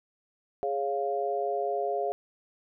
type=chord; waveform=sine; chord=Db major; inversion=second; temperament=equal; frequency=415.3 / 554.4 / 698.5 Hz; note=Ab4 / Db5 / F5; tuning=0 / 0 / 0 cents; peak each=-31 / -33 / -30 dBFS; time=0.63-2.12 s; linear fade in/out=0 ms; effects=none